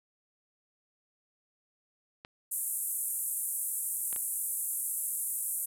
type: clicks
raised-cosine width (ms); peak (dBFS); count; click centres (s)
0.3; -28; 3; 2.249 / 4.128 / 4.162
type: band-pass noise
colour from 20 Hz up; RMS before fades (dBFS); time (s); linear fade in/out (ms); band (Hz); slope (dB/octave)
white; -34; 2.51-5.66; 10; 8300 to 13000; 48
effects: none